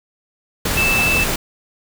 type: tone in noise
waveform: sine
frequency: 2637 Hz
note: E7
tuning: in tune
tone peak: -15 dBFS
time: 0.77-1.24 s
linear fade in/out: 5 ms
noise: pink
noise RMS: -20 dBFS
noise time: 0.65-1.36 s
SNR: +2 dB
effects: none

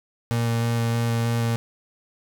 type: tone with vibrato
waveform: 35% pulse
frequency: 116.54 Hz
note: A#2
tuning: in tune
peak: -19 dBFS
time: 0.31-1.56 s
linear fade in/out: 0 ms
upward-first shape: square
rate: 3.2 Hz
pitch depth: 9 cents each way
effects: none

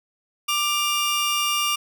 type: tone pair together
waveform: sawtooth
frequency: 1183.6 / 2815 Hz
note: D6 / F7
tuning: +13 / +13 cents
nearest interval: octave + minor third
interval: 1500 cents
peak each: -20 / -20 dBFS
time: 0.48-1.76 s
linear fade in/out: 10 ms
effects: none

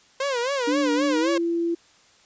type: tone with vibrato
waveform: sawtooth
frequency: 517 Hz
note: C5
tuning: 21 cents flat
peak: -19 dBFS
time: 0.2-1.38 s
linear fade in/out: 5 ms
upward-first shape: sine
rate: 3.8 Hz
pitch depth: 160 cents each way
type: tone with pitch glide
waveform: sine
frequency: 294.3 to 338.1 Hz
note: D4 to E4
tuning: +4 to +44 cents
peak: -21 dBFS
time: 0.67-1.75 s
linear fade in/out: 10 ms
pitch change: +240 cents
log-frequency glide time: 1.09-1.3 s
effects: white hiss -56 dBFS RMS until 2.25 s + resampled to 16000 Hz

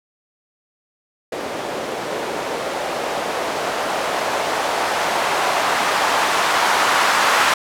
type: noise with low-pass filter sweep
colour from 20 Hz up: violet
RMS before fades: -20 dBFS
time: 1.32-7.54 s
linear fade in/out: 5 ms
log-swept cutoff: 450 to 1100 Hz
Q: 1.3
effects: none

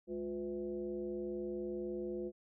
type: tone with frequency modulation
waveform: sine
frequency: 355.5 Hz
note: F4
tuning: 31 cents sharp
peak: -37 dBFS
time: 0.07-2.32 s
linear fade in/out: 50 ms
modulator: 147 Hz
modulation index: 0.95
effects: none

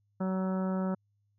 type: harmonic tone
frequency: 188 Hz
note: F#3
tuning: 28 cents sharp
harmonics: 1 / 2 / 3 / 4 / 5 / 6 / 7 / 8 / 9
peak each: -29 / -40 / -38 / -46 / -44 / -54 / -44 / -54 / -58 dBFS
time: 0.2-0.95 s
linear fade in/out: 10 ms
effects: added 102 Hz sine -70 dBFS peak until 1.38 s

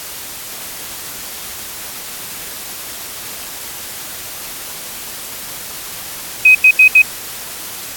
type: tone bursts at uneven times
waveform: sine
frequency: 2521 Hz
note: D#7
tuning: 22 cents sharp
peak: -3 dBFS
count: 4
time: 6.45-6.55 / 6.64-6.71 / 6.79-6.88 / 6.95-7.02 s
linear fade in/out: 5 ms
effects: white hiss -28 dBFS RMS until 7.96 s + AAC 64 kbps

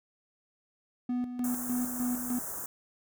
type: tone with tremolo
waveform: triangle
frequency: 246.9 Hz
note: B3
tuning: in tune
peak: -26 dBFS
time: 1.09-2.39 s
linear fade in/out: 5 ms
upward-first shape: square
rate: 3.3 Hz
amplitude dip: 60%
type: band-stop noise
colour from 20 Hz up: white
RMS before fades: -38 dBFS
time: 1.44-2.66 s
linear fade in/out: 2 ms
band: 1600 to 6400 Hz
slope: 48 dB/octave
effects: none

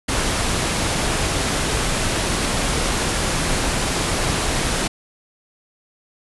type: low-pass noise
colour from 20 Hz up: pink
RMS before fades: -21 dBFS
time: 0.08-4.88 s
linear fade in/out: 10 ms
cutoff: 11000 Hz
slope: 96 dB/octave
effects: none

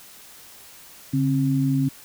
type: tone pair together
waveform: sine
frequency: 141.6 / 267.3 Hz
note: C#3 / C4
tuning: +37 / +37 cents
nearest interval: major seventh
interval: 1100 cents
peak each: -21 dBFS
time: 1.13-1.89 s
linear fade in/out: 10 ms
effects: white hiss -46 dBFS RMS until 2.04 s

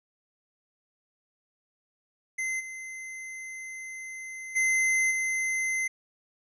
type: tone with level steps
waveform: square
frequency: 2065 Hz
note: C7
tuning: 23 cents flat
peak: -29 / -38 / -23 / -27 dBFS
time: 2.38-5.88 s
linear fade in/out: 10 ms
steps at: 2.59 / 4.55 / 5.1 s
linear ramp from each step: 20 ms
effects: resampled to 24000 Hz

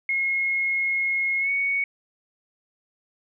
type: tone with pitch glide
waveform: sine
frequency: 2161 to 2227 Hz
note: C#7 to C#7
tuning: -45 to +7 cents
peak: -21 dBFS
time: 0.09-1.84 s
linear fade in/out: 2 ms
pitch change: +52 cents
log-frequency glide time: 1.4-1.5 s
effects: none

